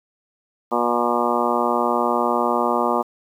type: harmonic tone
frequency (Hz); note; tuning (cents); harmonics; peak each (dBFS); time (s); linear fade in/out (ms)
120; B2; -49; 2 / 3 / 4 / 5 / 6 / 7 / 8 / 9 / 10; -26 / -26 / -26 / -26 / -26 / -26 / -26 / -26 / -26; 0.71-3.03; 20
effects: 8-bit